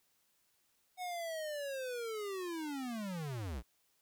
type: linear sweep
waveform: square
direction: down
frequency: 740 to 51.4 Hz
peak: -39 dBFS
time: 0.97-3.63 s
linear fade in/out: 50 ms
effects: white hiss -75 dBFS RMS until 4.01 s